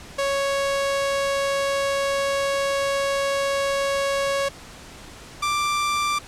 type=tone pair in turn; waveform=sawtooth; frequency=554.4 / 1178.5 Hz; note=C#5 / D6; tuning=0 / +6 cents; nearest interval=octave + minor second; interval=1306 cents; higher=second; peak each=-17 dBFS; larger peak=neither; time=0.18-4.49 / 5.42-6.19 s; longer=first; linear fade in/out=10 ms; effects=pink hiss -42 dBFS RMS until 6.27 s + low-pass 9000 Hz 12 dB/octave